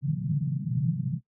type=band-pass noise; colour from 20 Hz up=pink; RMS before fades=-28 dBFS; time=0.01-1.21 s; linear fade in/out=50 ms; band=130 to 170 Hz; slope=48 dB/octave; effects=noise-tail reverb RT60 0.1 s tail -17 dB re dry